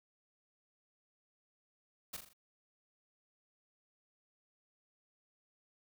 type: noise with echo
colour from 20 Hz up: white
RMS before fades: -42 dBFS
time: 2.13-2.17 s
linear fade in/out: 10 ms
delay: 41 ms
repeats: 4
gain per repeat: -6 dB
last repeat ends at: 2.334 s
effects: none